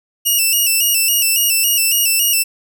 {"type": "tone with vibrato", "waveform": "5% pulse", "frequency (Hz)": 2767, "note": "F7", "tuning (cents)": -17, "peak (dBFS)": -4, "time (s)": [0.25, 2.44], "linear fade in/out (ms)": 20, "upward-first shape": "square", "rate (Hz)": 3.6, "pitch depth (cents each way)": 65, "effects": []}